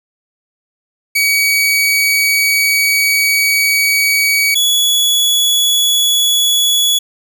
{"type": "tone pair in turn", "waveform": "sawtooth", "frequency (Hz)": [2263, 3391], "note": ["C#7", "G#7"], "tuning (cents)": [35, 35], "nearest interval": "perfect fifth", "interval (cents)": 700, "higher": "second", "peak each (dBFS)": -7, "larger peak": "neither", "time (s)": [[1.15, 4.55], [4.55, 6.99]], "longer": "first", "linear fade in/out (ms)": 10, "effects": []}